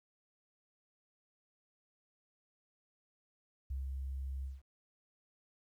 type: tone with ADSR envelope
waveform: sine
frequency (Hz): 67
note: C2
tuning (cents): +42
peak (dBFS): -35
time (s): 3.7-4.62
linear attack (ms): 8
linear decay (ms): 150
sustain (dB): -2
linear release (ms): 180
effects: 12-bit